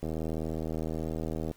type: click train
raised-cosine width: 2 ms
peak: -21 dBFS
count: 119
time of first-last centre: 0.03-1.512 s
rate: 79.6 Hz
effects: pink hiss -61 dBFS RMS until 1.56 s